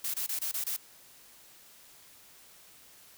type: noise bursts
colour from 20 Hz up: blue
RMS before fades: -33 dBFS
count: 6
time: 0.04-0.765 s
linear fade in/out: 5 ms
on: 100 ms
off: 25 ms
effects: white hiss -56 dBFS RMS until 3.17 s